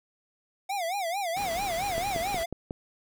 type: tone with vibrato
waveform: square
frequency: 733 Hz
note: F#5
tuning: 16 cents flat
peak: -29 dBFS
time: 0.69-2.46 s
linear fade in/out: 10 ms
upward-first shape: sine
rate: 4.5 Hz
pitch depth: 190 cents each way
type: noise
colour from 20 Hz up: pink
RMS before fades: -39 dBFS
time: 1.36-2.44 s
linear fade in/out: 10 ms
type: click train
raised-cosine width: 2 ms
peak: -20 dBFS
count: 5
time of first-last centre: 1.98-2.709 s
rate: 5.49 Hz
effects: none